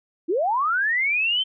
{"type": "linear sweep", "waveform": "sine", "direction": "up", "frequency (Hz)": [296.3, 3136], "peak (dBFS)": -19, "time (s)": [0.28, 1.44], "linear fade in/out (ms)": 20, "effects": []}